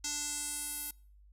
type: tone with band-pass filter sweep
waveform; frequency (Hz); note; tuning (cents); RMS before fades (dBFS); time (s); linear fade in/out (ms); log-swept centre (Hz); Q
square; 293.7; D4; 0; -38; 0.04-0.91; 5; 6400 to 12000; 2.9
effects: noise-tail reverb RT60 0.5 s tail -26 dB re dry + added 50 Hz sine -56 dBFS peak until 1.32 s